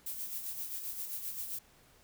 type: noise with tremolo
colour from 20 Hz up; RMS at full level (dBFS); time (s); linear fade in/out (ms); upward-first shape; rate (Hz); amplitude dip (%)
violet; -38; 0.06-1.59; 5; sine; 7.6; 50
effects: pink hiss -63 dBFS RMS until 2.03 s